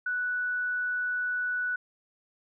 sine tone, 1480 Hz, F#6, in tune, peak -27 dBFS, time 0.06-1.76 s, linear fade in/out 5 ms, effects none

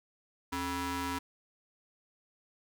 sawtooth ring-modulated tone, 351.7 Hz, F4, 12 cents sharp, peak -26 dBFS, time 0.52-1.19 s, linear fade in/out 10 ms, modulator 623 Hz, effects none

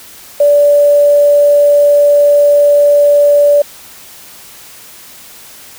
sine tone with quantisation, 580 Hz, D5, 22 cents flat, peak -4 dBFS, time 0.4-3.62 s, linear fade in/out 5 ms, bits 5, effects white hiss -35 dBFS RMS until 5.78 s

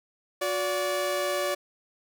sawtooth tone pair together, 363.5 / 577 Hz, F#4 / D5, -31 / -31 cents, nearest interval minor sixth, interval 800 cents, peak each -28 / -23 dBFS, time 0.41-1.55 s, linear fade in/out 10 ms, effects none

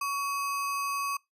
sine tone with sample-and-hold, 1122 Hz, C#6, 21 cents sharp, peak -28 dBFS, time 0.01-1.17 s, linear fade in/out 5 ms, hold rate 3675 Hz, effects noise-tail reverb RT60 0.2 s tail -24 dB re dry + resampled to 32000 Hz

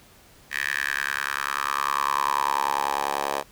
10% pulse tone with high-pass filter sweep, 70.1 Hz, C#2, 20 cents sharp, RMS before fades -26 dBFS, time 0.5-3.44 s, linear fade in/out 50 ms, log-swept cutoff 1900 to 670 Hz, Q 5.3, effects pink hiss -53 dBFS RMS until 3.51 s

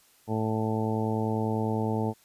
harmonic tone, 109.9 Hz, A2, 2 cents flat, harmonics 1 / 2 / 3 / 4 / 5 / 6 / 7 / 8, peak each -30 / -30 / -35 / -33 / -39 / -40 / -38 / -36 dBFS, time 0.27-2.14 s, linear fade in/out 50 ms, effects white hiss -61 dBFS RMS until 2.24 s + resampled to 32000 Hz

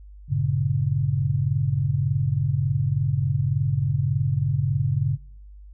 sine chord, G diminished, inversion none, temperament equal with one note detuned, 98 / 116.54 / 139.96 Hz, G2 / Bb2 / Db3, 0 / 0 / +17 cents, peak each -26 / -26 / -22 dBFS, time 0.28-5.18 s, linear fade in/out 50 ms, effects noise-tail reverb RT60 0.7 s tail -25 dB re dry + added 50 Hz sine -41 dBFS peak until 5.73 s

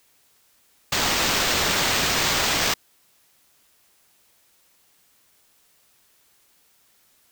violet noise with sample-and-hold, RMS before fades -22 dBFS, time 0.92-2.74 s, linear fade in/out 5 ms, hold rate 11025 Hz, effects white hiss -61 dBFS RMS until 7.31 s

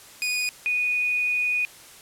sawtooth / sine tone pair in turn, 2472 / 2472 Hz, D#7 / D#7, -12 / -12 cents, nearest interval unison, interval 0 cents, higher neither, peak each -20 / -21 dBFS, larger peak first, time 0.22-0.49 / 0.66-1.65 s, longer second, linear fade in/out 0 ms, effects white hiss -47 dBFS RMS until 2.01 s + low-pass 12000 Hz 12 dB/octave

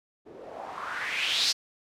blue noise with low-pass filter sweep, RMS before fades -31 dBFS, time 0.25-1.53 s, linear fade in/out 20 ms, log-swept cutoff 350 to 5000 Hz, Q 3.8, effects none

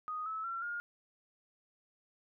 sine tone with pitch steps, 1244.5 / 1300.3 / 1358.7 / 1419.7 Hz, D#6 / E6 / F6 / F6, 0 / -24 / -48 / +28 cents, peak -36 dBFS, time 0.08-0.8 s, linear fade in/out 0 ms, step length 180 ms, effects none

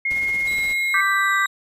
sine tone, 2147 Hz, C7, 44 cents sharp, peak -19 dBFS, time 0.05-1.01 s, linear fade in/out 5 ms
pink noise with tremolo, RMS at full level -37 dBFS, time 0.1-0.74 s, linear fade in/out 10 ms, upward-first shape triangle, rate 17 Hz, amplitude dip 55%
25% pulse tone with pitch glide, 3951 to 3812 Hz, B7 to A#7, 0 to +38 cents, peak -27 dBFS, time 0.47-1.47 s, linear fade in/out 5 ms, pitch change -62 cents, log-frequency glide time 1.12-1.35 s
sine chord, G major, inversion second, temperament equal, 1174.7 / 1568 / 1975.5 Hz, D6 / G6 / B6, 0 / 0 / 0 cents, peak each -21 dBFS, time 0.94-1.46 s, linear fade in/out 2 ms
effects resampled to 32000 Hz

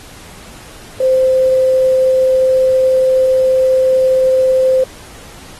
sine tone with quantisation, 520 Hz, C5, 11 cents flat, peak -8 dBFS, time 1-4.84 s, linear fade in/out 5 ms, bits 6, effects pink hiss -37 dBFS RMS until 5.59 s + AAC 32 kbps

